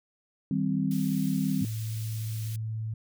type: chord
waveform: sine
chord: C minor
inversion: first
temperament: equal with one note detuned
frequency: 158.28 / 196 / 261.6 Hz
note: Eb3 / G3 / C4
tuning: +30 / 0 / 0 cents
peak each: -30 / -28 / -29 dBFS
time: 0.51-1.65 s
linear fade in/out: 2 ms
type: high-pass noise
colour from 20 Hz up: white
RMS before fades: -45 dBFS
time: 0.91-2.56 s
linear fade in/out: 2 ms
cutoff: 2400 Hz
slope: 12 dB/octave
type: tone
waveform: sine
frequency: 110.4 Hz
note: A2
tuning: 6 cents sharp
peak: -30 dBFS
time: 1.61-2.94 s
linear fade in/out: 5 ms
effects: none